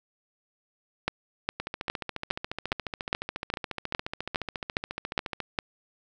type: two click trains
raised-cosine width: 0.3 ms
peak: -9 / -16 dBFS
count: 12 / 55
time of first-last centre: 1.08-5.588 / 1.6-5.403 s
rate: 2.44 / 14.2 Hz
effects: none